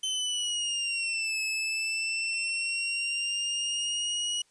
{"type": "linear two-way sweep", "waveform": "sawtooth", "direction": "down then up", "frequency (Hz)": [3073, 2594, 2913], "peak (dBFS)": -25, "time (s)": [0.03, 4.42], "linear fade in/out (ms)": 5, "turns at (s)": 1.41, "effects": ["white hiss -66 dBFS RMS until 4.5 s", "resampled to 22050 Hz"]}